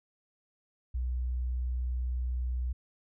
sine tone, 62 Hz, B1, 7 cents sharp, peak -29 dBFS, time 0.94-2.73 s, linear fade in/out 10 ms, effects none

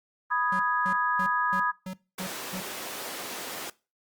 sine chord, G# minor, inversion first, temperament equal, 987.8 / 1244.5 / 1661.2 Hz, B5 / D#6 / G#6, 0 / 0 / 0 cents, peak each -28 dBFS, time 0.3-1.72 s, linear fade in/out 20 ms
square tone bursts, 186.3 Hz, F#3, 12 cents sharp, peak -34 dBFS, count 7, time 0.52-2.605 s, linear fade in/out 5 ms, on 75 ms, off 260 ms
pink high-pass noise, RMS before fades -37 dBFS, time 2.18-3.7 s, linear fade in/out 5 ms, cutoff 350 Hz, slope 12 dB/octave
effects noise-tail reverb RT60 0.3 s tail -21 dB re dry + Opus 32 kbps

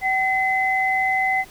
sine tone pair together, 763 / 2037 Hz, G5 / C7, -47 / -47 cents, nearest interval octave + perfect fourth, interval 1700 cents, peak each -21 / -20 dBFS, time 0.01-1.45 s, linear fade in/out 50 ms, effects pink hiss -46 dBFS RMS until 1.5 s

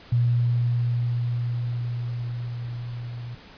sine tone with level ramp, 120 Hz, B2, 49 cents flat, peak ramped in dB -17 to -32 dBFS, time 0.12-3.35 s, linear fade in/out 5 ms, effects pink hiss -47 dBFS RMS until 3.57 s + resampled to 11025 Hz

